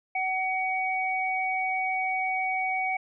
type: tone pair together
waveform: sine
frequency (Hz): 752 / 2253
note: F#5 / C#7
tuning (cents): +28 / +28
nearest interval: octave + perfect fifth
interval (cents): 1900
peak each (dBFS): -28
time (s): 0.15-2.97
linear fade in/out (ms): 5
effects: none